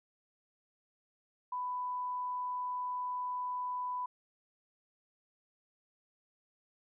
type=tone; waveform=sine; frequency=995 Hz; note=B5; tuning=13 cents sharp; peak=-34 dBFS; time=1.52-4.06 s; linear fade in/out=5 ms; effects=none